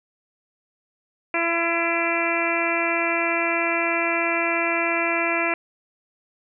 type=harmonic tone; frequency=336.9 Hz; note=E4; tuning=38 cents sharp; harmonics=1 / 2 / 3 / 4 / 5 / 6 / 7 / 8; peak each=-28 / -27 / -30 / -30 / -31 / -29 / -25 / -31 dBFS; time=1.34-5.54 s; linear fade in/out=2 ms; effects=none